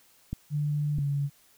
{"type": "clicks", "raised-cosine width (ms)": 5, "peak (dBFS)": -19, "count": 2, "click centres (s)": [0.33, 0.986]}
{"type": "tone with pitch glide", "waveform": "sine", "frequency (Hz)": [147.7, 141.93], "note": ["D3", "C#3"], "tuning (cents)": [10, 41], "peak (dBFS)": -25, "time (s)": [0.5, 1.3], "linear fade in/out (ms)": 50, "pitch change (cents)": -69, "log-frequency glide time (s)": [0.96, 1.02]}
{"effects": ["white hiss -61 dBFS RMS until 1.57 s"]}